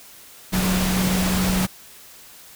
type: tone in noise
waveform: sine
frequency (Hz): 185.6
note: F#3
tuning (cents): +6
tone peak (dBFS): -20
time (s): 0.52-1.67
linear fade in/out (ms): 20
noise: pink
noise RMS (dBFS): -24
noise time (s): 0.52-1.67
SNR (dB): +1
effects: white hiss -45 dBFS RMS until 2.55 s